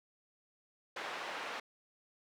pink band-pass noise, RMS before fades -42 dBFS, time 0.96-1.6 s, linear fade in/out 5 ms, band 660 to 2800 Hz, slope 12 dB/octave, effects none

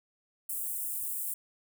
white high-pass noise, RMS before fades -35 dBFS, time 0.49-1.34 s, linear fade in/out 5 ms, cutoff 8200 Hz, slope 48 dB/octave, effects none

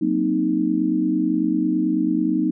sine chord, C half-diminished seventh, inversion second, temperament equal, 185 / 233.1 / 261.6 / 311.1 Hz, Gb3 / Bb3 / C4 / Eb4, 0 / 0 / 0 / 0 cents, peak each -26 / -25 / -24 / -20 dBFS, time 0.01-2.51 s, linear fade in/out 10 ms, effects none

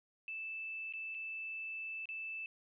sine tone with dropouts, 2637 Hz, E7, in tune, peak -40 dBFS, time 0.28-2.46 s, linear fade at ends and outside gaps 1 ms, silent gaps 0.925-0.936 / 1.145-1.148 / 2.056-2.089 s, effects none

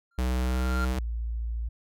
triangle tone with exponential growth, 1387 Hz, F6, 12 cents flat, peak -27 dBFS, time 0.11-0.85 s, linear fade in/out 5 ms, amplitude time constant 160 ms
square tone with pitch glide, 63 to 63.7 Hz, B1 to C2, +35 to -46 cents, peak -25 dBFS, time 0.18-0.99 s, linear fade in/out 5 ms, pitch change +19 cents, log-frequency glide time 0.45-0.67 s
sine tone, 57.1 Hz, A#1, 35 cents flat, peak -28 dBFS, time 0.91-1.69 s, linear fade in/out 10 ms
effects none

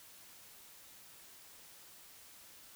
silence, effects white hiss -57 dBFS RMS until 2.75 s

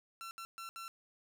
sawtooth tone bursts at uneven times, 1350 Hz, E6, 41 cents sharp, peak -40 dBFS, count 4, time 0.21-0.31 / 0.38-0.45 / 0.58-0.69 / 0.76-0.88 s, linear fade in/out 0 ms, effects none

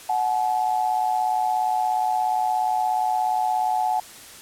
sine tone pair together, 740 / 857 Hz, F#5 / A5, 0 / -46 cents, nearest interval minor third, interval 254 cents, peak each -22 / -23 dBFS, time 0.09-4 s, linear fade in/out 5 ms, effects white hiss -43 dBFS RMS until 4.41 s + low-pass 12000 Hz 12 dB/octave

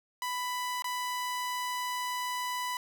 sawtooth tone with dropouts, 993 Hz, B5, 9 cents sharp, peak -28 dBFS, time 0.22-2.77 s, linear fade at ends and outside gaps 1 ms, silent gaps 0.822-0.843 s, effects none

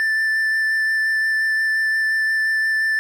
triangle tone with vibrato, 1767 Hz, A6, 7 cents sharp, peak -15 dBFS, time 0-2.99 s, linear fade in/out 0 ms, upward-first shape sine, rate 5.7 Hz, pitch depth 9 cents each way, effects none

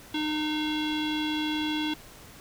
square tone with low-pass filter, 305.3 Hz, D#4, 33 cents flat, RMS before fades -29 dBFS, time 0.14-1.94 s, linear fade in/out 5 ms, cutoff 3400 Hz, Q 5.2, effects pink hiss -49 dBFS RMS until 2.4 s

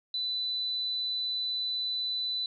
sine tone, 3992 Hz, B7, 18 cents sharp, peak -29 dBFS, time 0.14-2.46 s, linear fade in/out 2 ms, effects none

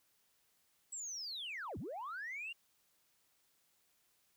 sine linear two-way sweep, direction down then up, 7840 to 70.5 to 2849 Hz, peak -40 dBFS, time 0.92-2.53 s, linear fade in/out 10 ms, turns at 1.78 s, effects tanh soft clip ceiling -38 dBFS + white hiss -75 dBFS RMS until 4.36 s

